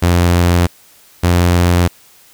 sawtooth tone pair in turn, 87.31 / 87.73 Hz, F2 / F2, 0 / +8 cents, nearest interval unison, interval 8 cents, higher second, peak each -5 dBFS, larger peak neither, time 0.02-0.67 / 1.23-1.88 s, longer neither, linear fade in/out 10 ms, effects white hiss -46 dBFS RMS until 2.33 s

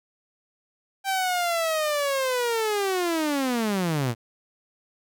sawtooth linear sweep, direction down, 785 to 110 Hz, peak -19 dBFS, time 1.04-4.15 s, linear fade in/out 50 ms, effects none

